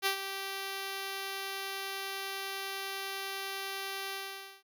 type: tone with ADSR envelope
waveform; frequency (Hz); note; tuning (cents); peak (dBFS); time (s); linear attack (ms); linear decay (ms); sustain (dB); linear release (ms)
5% pulse; 390; G4; -9; -15; 0.02-4.63; 40; 97; -10; 510
effects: none